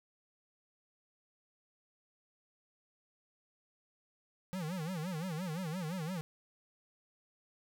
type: tone with vibrato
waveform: square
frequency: 170.8 Hz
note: F3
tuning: 38 cents flat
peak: -37 dBFS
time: 4.53-6.21 s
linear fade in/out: 0 ms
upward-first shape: sine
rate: 5.8 Hz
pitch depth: 200 cents each way
effects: none